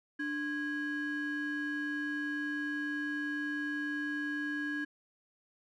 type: ring-modulated tone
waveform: triangle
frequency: 678 Hz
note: E5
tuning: 49 cents sharp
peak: -28 dBFS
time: 0.19-4.85 s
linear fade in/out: 10 ms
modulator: 973 Hz
effects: none